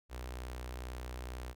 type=tone with notch filter; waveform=sawtooth; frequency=62.2 Hz; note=B1; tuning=13 cents sharp; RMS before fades=-43 dBFS; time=0.09-1.55 s; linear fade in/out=50 ms; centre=170 Hz; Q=0.68; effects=none